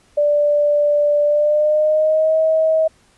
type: tone with pitch glide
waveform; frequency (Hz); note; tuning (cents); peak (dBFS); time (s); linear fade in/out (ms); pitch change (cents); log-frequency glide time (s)
sine; 587.3 to 636.8; D5 to D#5; 0 to +40; -12; 0.17-2.88; 10; +140; 1.24-2.38
effects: pink hiss -55 dBFS RMS until 3.17 s + resampled to 24000 Hz